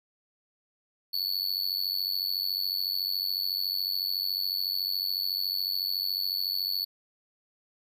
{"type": "tone with amplitude modulation", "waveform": "square", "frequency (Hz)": 4435, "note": "C#8", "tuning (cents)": 0, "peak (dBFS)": -24, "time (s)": [1.13, 6.85], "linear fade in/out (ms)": 10, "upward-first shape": "sine", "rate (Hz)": 93.9, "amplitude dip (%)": 95, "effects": []}